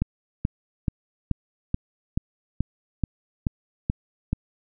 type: click train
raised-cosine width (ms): 5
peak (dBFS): -10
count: 11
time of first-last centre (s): 0.02-4.33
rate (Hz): 2.32
effects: none